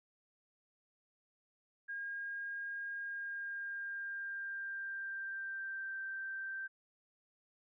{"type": "tone with pitch glide", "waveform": "sine", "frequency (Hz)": [1622, 1565.8], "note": ["G#6", "G6"], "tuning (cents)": [-41, -2], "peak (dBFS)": -39, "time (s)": [1.88, 6.68], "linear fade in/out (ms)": 20, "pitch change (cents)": -61, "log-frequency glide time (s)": [2.93, 5.98], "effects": []}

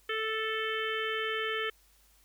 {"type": "harmonic tone", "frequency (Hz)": 440, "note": "A4", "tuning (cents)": 0, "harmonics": [1, 3, 4, 5, 6, 7, 8], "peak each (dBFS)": [-35, -37, -36, -39, -44, -38, -50], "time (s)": [0.09, 1.7], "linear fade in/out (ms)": 5, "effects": ["added 50 Hz sine -65 dBFS peak until 2.24 s", "white hiss -65 dBFS RMS until 2.24 s"]}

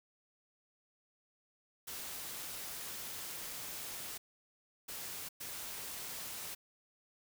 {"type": "noise bursts at uneven times", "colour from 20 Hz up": "white", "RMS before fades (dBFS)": -44, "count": 3, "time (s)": [[1.87, 4.18], [4.88, 5.29], [5.4, 6.55]], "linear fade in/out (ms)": 10, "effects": []}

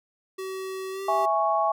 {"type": "tone with pitch glide", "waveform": "square", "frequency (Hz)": [380, 390.7], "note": ["F#4", "G4"], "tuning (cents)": [46, -6], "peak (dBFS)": -32, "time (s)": [0.38, 1.26], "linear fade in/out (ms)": 10, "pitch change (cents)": 48, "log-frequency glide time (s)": [0.91, 1.03]}
{"type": "chord", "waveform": "sine", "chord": "C# minor", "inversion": "first", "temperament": "equal", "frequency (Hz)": [659.3, 830.6, 1108.7], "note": ["E5", "G#5", "C#6"], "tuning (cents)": [0, 0, 0], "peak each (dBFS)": -25, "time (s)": [1.08, 1.72], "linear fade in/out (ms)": 5}
{"effects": []}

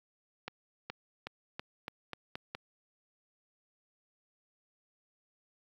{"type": "accelerating click train", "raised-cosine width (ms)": 0.3, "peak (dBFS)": -22, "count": 8, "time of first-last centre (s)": [0.48, 2.55], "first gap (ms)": 420, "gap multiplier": 0.88, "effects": ["high-pass 80 Hz 12 dB/octave", "10-bit"]}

